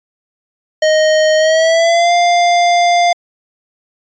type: tone with pitch glide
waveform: square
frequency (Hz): 622.3 to 698.5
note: D#5 to F5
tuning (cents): 0 to 0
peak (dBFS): -9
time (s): 0.82-3.13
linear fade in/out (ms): 5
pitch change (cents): +200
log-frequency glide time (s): 1.37-2.13
effects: resampled to 16000 Hz